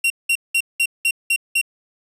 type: tone bursts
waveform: 45% pulse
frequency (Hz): 2746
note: F7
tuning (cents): -30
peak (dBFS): -15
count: 7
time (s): 0.04-1.614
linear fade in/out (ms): 5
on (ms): 62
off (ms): 190
effects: resampled to 32000 Hz + 9-bit